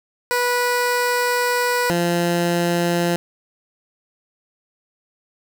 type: tone pair in turn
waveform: 15% pulse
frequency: 489.6 / 172.72 Hz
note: B4 / F3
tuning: -15 / -19 cents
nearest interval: octave + tritone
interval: 1804 cents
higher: first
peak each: -11 dBFS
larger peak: neither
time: 0.31-1.9 / 1.9-3.16 s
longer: first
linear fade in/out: 0 ms
effects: none